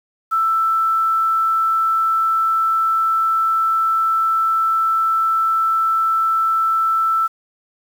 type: tone with quantisation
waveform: sine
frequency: 1326 Hz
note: E6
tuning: 10 cents sharp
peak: -14 dBFS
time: 0.31-7.28 s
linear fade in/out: 20 ms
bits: 7
effects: none